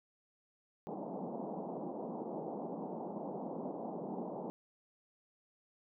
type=band-pass noise; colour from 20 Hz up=pink; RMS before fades=-42 dBFS; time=0.87-4.5 s; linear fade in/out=0 ms; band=170 to 900 Hz; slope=48 dB/octave; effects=none